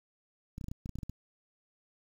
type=clicks; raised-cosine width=5 ms; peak=-27 dBFS; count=11; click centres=0.581 / 0.612 / 0.642 / 0.684 / 0.715 / 0.859 / 0.893 / 0.956 / 0.987 / 1.032 / 1.096 s; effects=9-bit